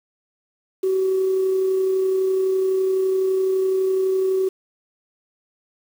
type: tone with amplitude modulation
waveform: sine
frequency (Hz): 379.1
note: F#4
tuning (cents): +42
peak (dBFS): -15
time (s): 0.83-4.49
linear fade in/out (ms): 10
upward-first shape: sine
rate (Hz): 31.9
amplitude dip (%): 25
effects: tanh soft clip ceiling -12 dBFS + 7-bit